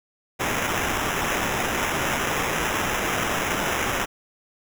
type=noise with sample-and-hold; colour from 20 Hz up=violet; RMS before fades=-25 dBFS; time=0.39-4.06 s; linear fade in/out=20 ms; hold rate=4410 Hz; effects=none